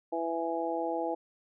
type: harmonic tone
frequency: 166.2 Hz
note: E3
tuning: 15 cents sharp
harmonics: 2 / 3 / 4 / 5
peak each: -35 / -35 / -35 / -35 dBFS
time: 0.12-1.15 s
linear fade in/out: 10 ms
effects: none